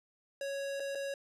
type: tone with dropouts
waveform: square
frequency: 554.4 Hz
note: C#5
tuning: in tune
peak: -36 dBFS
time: 0.41-1.14 s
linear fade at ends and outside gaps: 2 ms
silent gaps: 0.798-0.802 / 0.95-0.954 s
effects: low-pass 10000 Hz 12 dB/octave